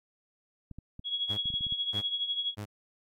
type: clicks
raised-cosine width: 5 ms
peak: -31 dBFS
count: 9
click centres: 0.713 / 0.786 / 0.994 / 1.457 / 1.503 / 1.54 / 1.609 / 1.667 / 1.724 s
type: tone with tremolo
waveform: sine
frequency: 3332 Hz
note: G#7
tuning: 5 cents sharp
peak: -26 dBFS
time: 1.04-2.55 s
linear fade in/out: 50 ms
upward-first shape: triangle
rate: 12 Hz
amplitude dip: 75%
type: tone bursts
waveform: sawtooth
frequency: 103.83 Hz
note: G#2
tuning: in tune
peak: -32 dBFS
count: 3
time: 1.29-2.657 s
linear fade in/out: 20 ms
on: 89 ms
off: 550 ms
effects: AAC 48 kbps